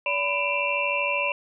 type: tone cluster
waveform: sine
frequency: 573 / 997 / 2370 / 2656 / 2749 Hz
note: D5 / B5 / D7 / E7 / F7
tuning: -43 / +16 / +15 / +12 / -28 cents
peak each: -29 dBFS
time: 0.06-1.32 s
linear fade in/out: 2 ms
effects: none